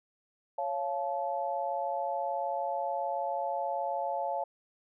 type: chord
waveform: sine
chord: Db augmented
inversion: none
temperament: just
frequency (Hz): 554.4 / 693 / 866.2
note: Db5 / F5 / A5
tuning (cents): 0 / -14 / -27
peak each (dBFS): -35 / -34 / -34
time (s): 0.58-4.44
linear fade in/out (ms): 5
effects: none